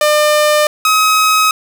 sawtooth tone pair in turn, 600 / 1271.4 Hz, D5 / D#6, +37 / +37 cents, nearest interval octave + minor second, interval 1300 cents, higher second, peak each -5 dBFS, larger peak neither, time 0.01-0.67 / 0.85-1.51 s, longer neither, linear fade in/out 2 ms, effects none

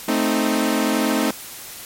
sawtooth chord, A diminished, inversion none, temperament equal, 220 / 261.6 / 311.1 Hz, A3 / C4 / Eb4, 0 / 0 / 0 cents, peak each -18 dBFS, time 0.08-1.31 s, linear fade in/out 5 ms, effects white hiss -36 dBFS RMS until 1.85 s + MP3 64 kbps

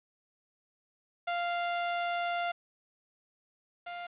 sawtooth tone pair in turn, 696 / 699.7 Hz, F5 / F5, -6 / +3 cents, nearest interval unison, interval 9 cents, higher second, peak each -26 / -34 dBFS, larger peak first, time 1.27-2.52 / 3.86-4.07 s, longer first, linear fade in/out 10 ms, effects resampled to 8000 Hz + 9-bit

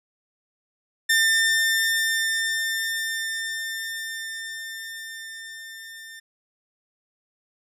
sawtooth tone with level ramp, 1799 Hz, A6, 38 cents sharp, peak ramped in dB -13 to -36 dBFS, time 1.09-6.2 s, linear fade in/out 10 ms, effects resampled to 32000 Hz

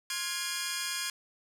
10% pulse tone cluster, 1055 / 1416 / 1664 / 2412 Hz, C6 / F6 / G#6 / D7, +14 / +23 / +3 / +46 cents, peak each -31 / -33 / -26 / -28 dBFS, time 0.1-1.1 s, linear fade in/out 2 ms, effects low-pass 11000 Hz 12 dB/octave + 10-bit

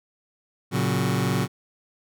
sawtooth chord, F# major, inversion first, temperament just, 115.62 / 138.75 / 185 Hz, A#2 / C#3 / F#3, -14 / +2 / 0 cents, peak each -22 / -21 / -22 dBFS, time 0.71-1.48 s, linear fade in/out 50 ms, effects none

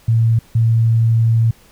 sine tone pair in turn, 114 / 114 Hz, A#2 / A#2, -38 / -38 cents, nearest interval unison, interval 0 cents, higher neither, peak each -10 dBFS, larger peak neither, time 0.08-0.39 / 0.55-1.51 s, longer second, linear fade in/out 5 ms, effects pink hiss -49 dBFS RMS until 1.71 s

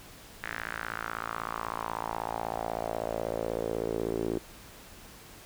sawtooth tone with band-pass filter sweep, 56.2 Hz, A1, 37 cents sharp, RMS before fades -34 dBFS, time 0.43-4.39 s, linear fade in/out 5 ms, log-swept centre 1800 to 360 Hz, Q 3.7, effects pink hiss -50 dBFS RMS until 5.45 s

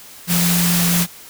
sine tone in noise, 174.1 Hz, F3, 5 cents flat, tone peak -16 dBFS, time 0.27-1.07 s, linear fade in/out 50 ms, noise white, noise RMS -19 dBFS, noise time 0.27-1.07 s, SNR 0 dB, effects white hiss -40 dBFS RMS until 1.29 s

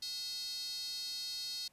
square tone with high-pass filter, 289.6 Hz, D4, 24 cents flat, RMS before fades -41 dBFS, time 0.02-1.68 s, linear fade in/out 5 ms, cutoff 4400 Hz, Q 7.5, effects pink hiss -70 dBFS RMS until 1.72 s + resampled to 32000 Hz

